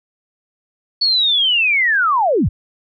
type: linear sweep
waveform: sine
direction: down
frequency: 4461 to 46.25 Hz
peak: -12 dBFS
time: 1.01-2.49 s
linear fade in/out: 10 ms
effects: none